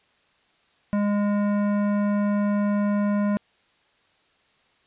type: tone with hard clipping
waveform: sine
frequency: 205 Hz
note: G#3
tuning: 22 cents flat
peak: -22 dBFS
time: 0.93-3.37 s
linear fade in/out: 0 ms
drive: 14 dB
effects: white hiss -63 dBFS RMS until 4.86 s + resampled to 8000 Hz